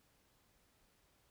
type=silence; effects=pink hiss -73 dBFS RMS until 1.3 s